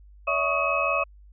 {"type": "tone cluster", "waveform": "sine", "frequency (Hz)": [571, 656, 1113, 1252, 2556], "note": ["D5", "E5", "C#6", "D#6", "D#7"], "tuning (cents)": [-49, -9, 7, 10, 46], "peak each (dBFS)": [-29, -29, -27, -30, -26], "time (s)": [0.27, 1.04], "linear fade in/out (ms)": 10, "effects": ["added 50 Hz sine -47 dBFS peak until 1.32 s"]}